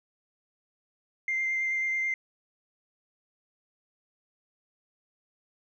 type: tone with vibrato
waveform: sine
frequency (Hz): 2093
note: C7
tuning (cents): 0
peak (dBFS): -25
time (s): 1.28-2.14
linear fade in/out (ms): 2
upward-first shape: triangle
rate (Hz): 9.2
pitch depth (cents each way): 15
effects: tanh soft clip ceiling -22 dBFS